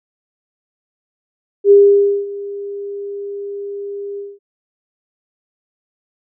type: tone with ADSR envelope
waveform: sine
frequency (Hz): 402.6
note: G4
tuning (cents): +46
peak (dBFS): -3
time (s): 1.64-4.39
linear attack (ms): 68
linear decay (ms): 550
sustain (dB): -20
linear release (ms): 210
effects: none